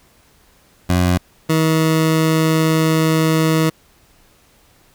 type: tone pair in turn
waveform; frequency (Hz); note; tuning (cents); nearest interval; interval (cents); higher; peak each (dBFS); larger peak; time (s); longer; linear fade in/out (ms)
20% pulse; 89.5 / 159.47; F2 / D#3; +43 / +43; minor seventh; 1000; second; -8; neither; 0.89-1.18 / 1.49-3.7; second; 10
effects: pink hiss -53 dBFS RMS until 4.94 s